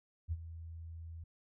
sine tone with ADSR envelope, 82.41 Hz, E2, in tune, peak -31 dBFS, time 0.28-1.24 s, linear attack 40 ms, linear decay 40 ms, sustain -13 dB, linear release 6 ms, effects none

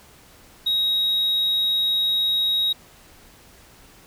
sine tone, 3794 Hz, A#7, 30 cents sharp, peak -16 dBFS, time 0.66-2.73 s, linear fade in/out 10 ms, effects tanh soft clip ceiling -17 dBFS + pink hiss -50 dBFS RMS until 4.06 s

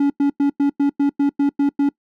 triangle tone bursts, 282.6 Hz, C#4, 34 cents sharp, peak -11 dBFS, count 10, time 0-1.891 s, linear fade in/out 5 ms, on 100 ms, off 99 ms, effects noise-tail reverb RT60 0.1 s tail -23 dB re dry

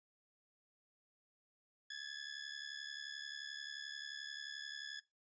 20% pulse ring-modulated tone, 1700 Hz, G#6, 40 cents sharp, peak -37 dBFS, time 1.9-5 s, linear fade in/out 5 ms, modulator 35.7 Hz, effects noise-tail reverb RT60 0.2 s tail -18 dB re dry + resampled to 16000 Hz

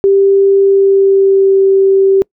sine tone with pitch glide, 393.3 to 388.1 Hz, G4 to G4, +6 to -17 cents, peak -5 dBFS, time 0.04-2.22 s, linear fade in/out 0 ms, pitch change -23 cents, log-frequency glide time 0.61-1.59 s, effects noise-tail reverb RT60 0.1 s tail -26 dB re dry

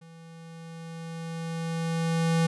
square tone with level ramp, 164.81 Hz, E3, in tune, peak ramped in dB -48 to -21 dBFS, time 0.01-2.47 s, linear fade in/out 10 ms, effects resampled to 24000 Hz

